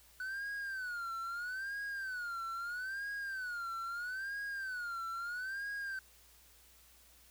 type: tone with vibrato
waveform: triangle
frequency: 1488 Hz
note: F#6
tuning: 9 cents sharp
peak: -36 dBFS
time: 0.2-5.99 s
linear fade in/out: 2 ms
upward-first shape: sine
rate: 0.77 Hz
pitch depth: 170 cents each way
effects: added 60 Hz sine -67 dBFS peak until 7.3 s + white hiss -63 dBFS RMS until 7.3 s